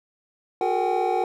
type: tone cluster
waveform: triangle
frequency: 364.2 / 420.2 / 459.9 / 758 / 820 Hz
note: F#4 / G#4 / A#4 / F#5 / G#5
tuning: -27 / +20 / -23 / +42 / -22 cents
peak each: -25 / -29 / -26 / -22 / -27 dBFS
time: 0.61-1.24 s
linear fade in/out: 2 ms
effects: none